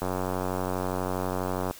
click train, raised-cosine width 1 ms, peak -15 dBFS, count 157, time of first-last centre 0.02-1.71 s, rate 92.3 Hz, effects white hiss -47 dBFS RMS until 1.79 s

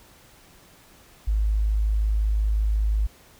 sine tone, 52.8 Hz, G#1, 29 cents sharp, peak -19 dBFS, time 1.27-3.07 s, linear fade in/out 10 ms, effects pink hiss -53 dBFS RMS until 3.39 s

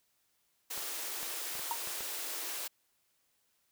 white high-pass noise, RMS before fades -39 dBFS, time 0.7-2.68 s, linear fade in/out 10 ms, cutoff 290 Hz, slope 96 dB/octave
clicks, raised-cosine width 0.5 ms, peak -29 dBFS, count 6, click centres 0.777 / 1.23 / 1.554 / 1.594 / 1.874 / 2.007 s
triangle tone with exponential decay, 936 Hz, A#5, 7 cents sharp, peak -26 dBFS, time 1.71-1.79 s, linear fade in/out 1 ms, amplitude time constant 16 ms
effects white hiss -75 dBFS RMS until 3.71 s

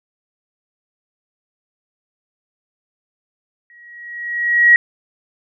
sine tone with exponential growth, 1905 Hz, A#6, 37 cents sharp, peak -4 dBFS, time 3.7-4.76 s, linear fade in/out 1 ms, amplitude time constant 230 ms, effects none

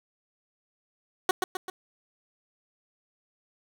15% pulse tone with echo, 371.7 Hz, F#4, 8 cents sharp, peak -13 dBFS, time 1.29-1.31 s, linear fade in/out 2 ms, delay 130 ms, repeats 3, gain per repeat -5 dB, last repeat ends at 1.7 s, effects none

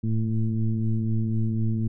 sine tone with frequency modulation, 110 Hz, A2, in tune, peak -21 dBFS, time 0.03-1.88 s, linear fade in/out 10 ms, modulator 112 Hz, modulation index 1.1, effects none

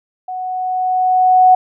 sine tone with level ramp, 740 Hz, F#5, in tune, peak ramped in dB -22 to -4 dBFS, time 0.28-1.55 s, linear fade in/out 5 ms, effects none

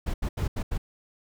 brown noise bursts at uneven times, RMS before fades -27 dBFS, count 5, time 0.06-0.14 / 0.22-0.29 / 0.37-0.48 / 0.56-0.63 / 0.71-0.78 s, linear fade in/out 10 ms, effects none

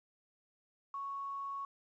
sine tone with quantisation, 1108.7 Hz, C#6, in tune, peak -38 dBFS, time 0.94-1.65 s, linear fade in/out 2 ms, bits 11, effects resampled to 16000 Hz

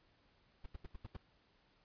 brown noise bursts, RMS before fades -45 dBFS, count 6, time 0.64-1.167 s, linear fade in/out 5 ms, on 22 ms, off 79 ms, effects pink hiss -72 dBFS RMS until 1.84 s + resampled to 11025 Hz

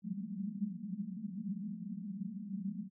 pink band-pass noise, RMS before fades -41 dBFS, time 0.02-2.9 s, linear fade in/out 50 ms, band 180 to 220 Hz, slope 96 dB/octave, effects none

